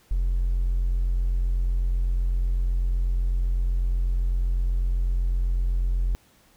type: tone with hard clipping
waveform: triangle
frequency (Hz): 43.99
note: F1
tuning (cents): +13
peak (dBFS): -20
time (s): 0.11-6.15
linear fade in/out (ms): 0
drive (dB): 2
effects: pink hiss -59 dBFS RMS until 6.56 s